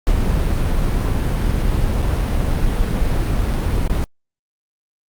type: noise with dropouts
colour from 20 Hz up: brown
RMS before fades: -17 dBFS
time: 0.07-4.04 s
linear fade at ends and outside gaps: 0 ms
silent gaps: 2.02-2.025 / 3.533-3.538 / 3.876-3.898 s
effects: Opus 48 kbps